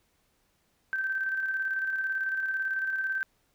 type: tone with tremolo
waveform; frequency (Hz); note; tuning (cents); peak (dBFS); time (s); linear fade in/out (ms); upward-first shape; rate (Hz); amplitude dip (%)
sine; 1554; G6; -16; -26; 0.93-3.23; 0; square; 18; 35
effects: pink hiss -71 dBFS RMS until 3.54 s